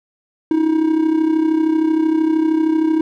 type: tone with amplitude modulation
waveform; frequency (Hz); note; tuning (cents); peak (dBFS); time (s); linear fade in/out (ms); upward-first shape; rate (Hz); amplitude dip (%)
triangle; 317.5; D#4; +35; -8; 0.51-3.01; 2; sine; 33; 65
effects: none